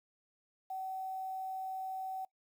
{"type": "tone with quantisation", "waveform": "sine", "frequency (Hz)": 759, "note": "F#5", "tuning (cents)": 44, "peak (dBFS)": -37, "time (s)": [0.7, 2.25], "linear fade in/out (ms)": 5, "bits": 10, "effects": ["noise-tail reverb RT60 0.1 s tail -22 dB re dry"]}